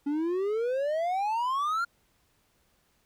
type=exponential sweep; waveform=triangle; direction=up; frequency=280.4 to 1420 Hz; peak=-24 dBFS; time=0.06-1.85 s; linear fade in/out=10 ms; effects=pink hiss -69 dBFS RMS until 3.05 s